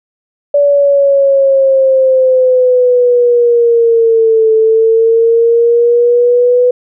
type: linear two-way sweep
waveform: sine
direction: down then up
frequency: 576 to 440 to 496.4 Hz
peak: -5 dBFS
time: 0.54-6.71 s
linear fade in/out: 5 ms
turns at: 4.53 s
effects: none